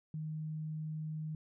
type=tone; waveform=sine; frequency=155.56 Hz; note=D#3; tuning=in tune; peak=-37 dBFS; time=0.14-1.35 s; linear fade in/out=2 ms; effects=none